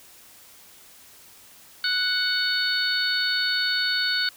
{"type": "harmonic tone with a mistuned harmonic", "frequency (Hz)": 740, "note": "F#5", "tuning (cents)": 0, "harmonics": [2, 3, 4, 5, 6], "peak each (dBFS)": [-25, -35, -34, -30, -25], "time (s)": [1.84, 4.29], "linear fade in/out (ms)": 2, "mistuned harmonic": 4, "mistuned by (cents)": 17, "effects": ["white hiss -50 dBFS RMS until 4.36 s"]}